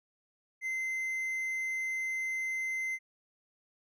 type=tone; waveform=triangle; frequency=2069 Hz; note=C7; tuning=20 cents flat; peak=-30 dBFS; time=0.61-2.99 s; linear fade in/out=50 ms; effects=none